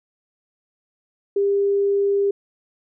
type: tone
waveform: sine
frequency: 400 Hz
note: G4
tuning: 35 cents sharp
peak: -16 dBFS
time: 1.36-2.31 s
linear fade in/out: 5 ms
effects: none